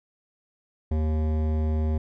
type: tone with hard clipping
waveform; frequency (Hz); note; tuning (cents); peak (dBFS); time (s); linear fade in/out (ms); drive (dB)
sine; 77.78; D#2; 0; -24; 0.91-1.98; 5; 15
effects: none